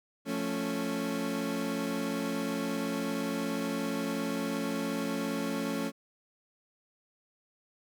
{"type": "chord", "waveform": "30% pulse", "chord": "F augmented", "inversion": "none", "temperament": "equal", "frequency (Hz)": [174.61, 220, 277.2], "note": ["F3", "A3", "C#4"], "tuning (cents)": [0, 0, 0], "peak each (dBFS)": [-36, -32, -31], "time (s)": [0.25, 5.92], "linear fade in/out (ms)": 50, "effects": []}